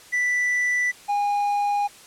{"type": "tone pair in turn", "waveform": "triangle", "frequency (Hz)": [1975.5, 817.3], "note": ["B6", "G#5"], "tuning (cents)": [0, -28], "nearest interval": "octave + minor third", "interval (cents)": 1528, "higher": "first", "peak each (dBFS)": -18, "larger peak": "neither", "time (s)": [[0.12, 0.92], [1.08, 1.88]], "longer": "neither", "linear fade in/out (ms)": 20, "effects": ["white hiss -47 dBFS RMS until 2.06 s", "low-pass 10000 Hz 12 dB/octave"]}